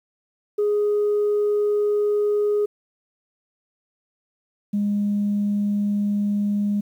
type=tone pair in turn; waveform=sine; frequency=415.3 / 204.9 Hz; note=G#4 / G#3; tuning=0 / -23 cents; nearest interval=octave; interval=1223 cents; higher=first; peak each=-16 / -18 dBFS; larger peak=first; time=0.58-2.66 / 4.73-6.81 s; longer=neither; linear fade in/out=10 ms; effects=tanh soft clip ceiling -15 dBFS + 9-bit